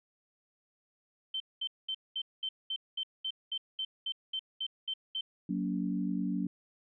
sine tone bursts, 3100 Hz, G7, 20 cents flat, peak -32 dBFS, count 15, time 1.34-5.21 s, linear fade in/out 5 ms, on 62 ms, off 210 ms
sine chord, F# major, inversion none, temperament equal with one note detuned, 185 / 233.1 / 284.3 Hz, F#3 / A#3 / C#4, 0 / 0 / +44 cents, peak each -33 / -36 / -35 dBFS, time 5.49-6.47 s, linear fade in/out 5 ms
effects none

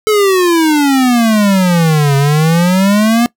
square exponential two-way sweep, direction down then up, 436.6 to 137.3 to 241.5 Hz, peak -8 dBFS, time 0.07-3.26 s, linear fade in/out 0 ms, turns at 2.16 s, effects noise-tail reverb RT60 0.1 s tail -21 dB re dry

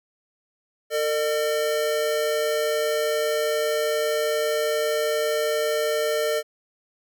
square tone pair together, 452.5 / 605 Hz, A4 / D#5, +48 / -49 cents, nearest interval perfect fourth, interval 503 cents, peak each -25 dBFS, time 0.9-6.43 s, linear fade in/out 50 ms, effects none

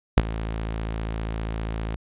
sawtooth tone with ADSR envelope, 55 Hz, A1, in tune, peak -7 dBFS, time 0.17-1.96 s, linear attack 9 ms, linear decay 30 ms, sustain -16 dB, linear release 4 ms, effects resampled to 8000 Hz

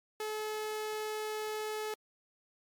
sawtooth tone, 429.5 Hz, A4, 42 cents flat, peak -31 dBFS, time 0.2-1.94 s, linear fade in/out 2 ms, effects MP3 96 kbps

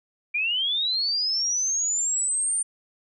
sine linear sweep, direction up, 2349 to 9070 Hz, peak -22 dBFS, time 0.34-2.63 s, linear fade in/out 10 ms, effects none

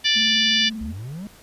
harmonic tone, 587.3 Hz, D5, in tune, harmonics 3 / 4 / 5 / 6 / 7 / 8 / 9 / 10, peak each -25 / -26 / -21 / -21 / -32 / -25 / -33 / -34 dBFS, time 0.04-0.7 s, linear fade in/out 20 ms
sine tone with vibrato, 220 Hz, A3, in tune, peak -28 dBFS, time 0.15-0.93 s, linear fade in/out 20 ms, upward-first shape sine, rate 20 Hz, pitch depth 66 cents each way
triangle exponential sweep, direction up, 64.6 to 217.5 Hz, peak -28 dBFS, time 0.81-1.27 s, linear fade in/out 0 ms
effects pink hiss -49 dBFS RMS until 1.42 s + resampled to 32000 Hz

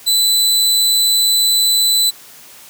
sawtooth tone, 3997 Hz, B7, 20 cents sharp, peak -8 dBFS, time 0.06-2.11 s, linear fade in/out 20 ms, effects white hiss -40 dBFS RMS until 2.69 s + high-pass 100 Hz 12 dB/octave

